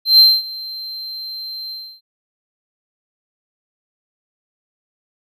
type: tone with ADSR envelope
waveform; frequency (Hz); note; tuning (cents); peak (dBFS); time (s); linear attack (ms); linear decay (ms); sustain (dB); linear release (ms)
triangle; 4129; C8; -24; -3; 0.05-2.01; 140; 230; -22; 300
effects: none